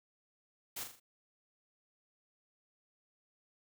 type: noise with echo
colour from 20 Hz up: white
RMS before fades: -41 dBFS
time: 0.76-0.84 s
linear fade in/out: 10 ms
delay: 40 ms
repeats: 4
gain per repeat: -6 dB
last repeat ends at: 1 s
effects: none